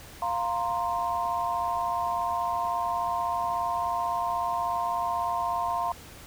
sine chord, F suspended fourth, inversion none, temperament just, 698.5 / 931.3 / 1047.7 Hz, F5 / Bb5 / C6, 0 / -2 / +2 cents, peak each -30 dBFS, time 0.22-5.92 s, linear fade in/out 2 ms, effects added 79 Hz sine -52 dBFS peak until 6.26 s + pink hiss -47 dBFS RMS until 6.26 s

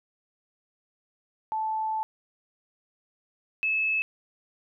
sine tone pair in turn, 875 / 2600 Hz, A5 / E7, -10 / -24 cents, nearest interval octave + perfect fifth, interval 1886 cents, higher second, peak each -26 / -23 dBFS, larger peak second, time 1.52-2.03 / 3.63-4.02 s, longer first, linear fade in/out 0 ms, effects none

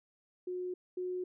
sine tone pair in turn, 362.8 / 364.1 Hz, F#4 / F#4, -34 / -28 cents, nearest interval unison, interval 6 cents, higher second, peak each -35 / -34 dBFS, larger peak second, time 0.47-0.74 / 0.97-1.24 s, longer neither, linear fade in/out 5 ms, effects none

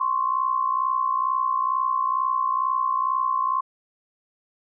sine tone pair together, 1046.5 / 1108.7 Hz, C6 / C#6, 0 / 0 cents, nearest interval minor second, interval 100 cents, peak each -22 / -25 dBFS, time 0-3.61 s, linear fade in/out 10 ms, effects none

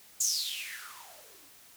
violet noise with band-pass filter sweep, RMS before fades -36 dBFS, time 0.2-1.49 s, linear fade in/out 10 ms, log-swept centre 7100 to 270 Hz, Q 8.7, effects white hiss -56 dBFS RMS until 1.76 s

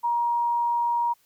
sine tone, 947 Hz, A#5, 27 cents sharp, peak -21 dBFS, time 0.03-1.14 s, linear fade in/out 20 ms, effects white hiss -64 dBFS RMS until 1.25 s

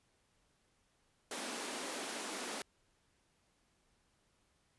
pink high-pass noise, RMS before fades -42 dBFS, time 1.31-2.62 s, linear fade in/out 2 ms, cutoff 220 Hz, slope 48 dB/octave, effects pink hiss -75 dBFS RMS until 4.78 s + resampled to 24000 Hz

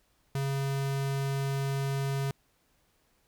square tone, 137.4 Hz, C#3, 15 cents flat, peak -29 dBFS, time 0.35-2.31 s, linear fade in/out 2 ms, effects pink hiss -70 dBFS RMS until 3.27 s

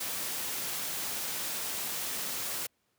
white noise, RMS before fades -35 dBFS, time 0-2.67 s, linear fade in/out 10 ms, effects pink hiss -75 dBFS RMS until 2.98 s + high-pass 100 Hz 12 dB/octave

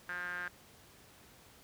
sawtooth tone with band-pass filter, 177.6 Hz, F3, 29 cents sharp, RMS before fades -40 dBFS, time 0.09-0.48 s, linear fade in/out 0 ms, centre 1600 Hz, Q 9.1, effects pink hiss -59 dBFS RMS until 1.63 s + high-pass 60 Hz 12 dB/octave

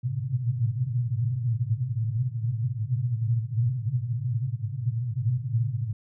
white band-pass noise, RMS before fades -27 dBFS, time 0.03-5.93 s, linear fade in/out 5 ms, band 110 to 130 Hz, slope 96 dB/octave, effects none

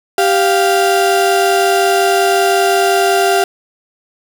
35% pulse tone pair together, 392 / 698.5 Hz, G4 / F5, 0 / 0 cents, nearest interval minor seventh, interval 1000 cents, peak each -11 dBFS, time 0.18-3.44 s, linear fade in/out 2 ms, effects none

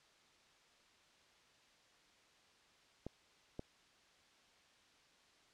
clicks, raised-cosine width 2 ms, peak -30 dBFS, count 2, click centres 3.066 / 3.594 s, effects white hiss -68 dBFS RMS until 5.53 s + low-pass 5000 Hz 12 dB/octave

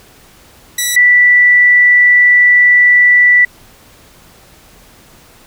10% pulse / sine tone pair in turn, 1955 / 1966.3 Hz, B6 / B6, -18 / -8 cents, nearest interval unison, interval 10 cents, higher second, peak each -4 dBFS, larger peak neither, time 0.78-0.96 / 0.96-3.45 s, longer second, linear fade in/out 5 ms, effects pink hiss -43 dBFS RMS until 5.46 s

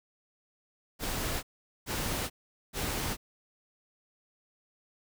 pink noise bursts, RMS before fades -33 dBFS, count 3, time 0.99-3.17 s, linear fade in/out 50 ms, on 440 ms, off 430 ms, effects none

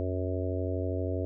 harmonic tone with a mistuned harmonic, 92.5 Hz, F#2, in tune, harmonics 1 / 3 / 4 / 5 / 6 / 7, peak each -31 / -36 / -37 / -38 / -39 / -39 dBFS, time 0-1.25 s, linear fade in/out 0 ms, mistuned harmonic 1, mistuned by -93 cents, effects none

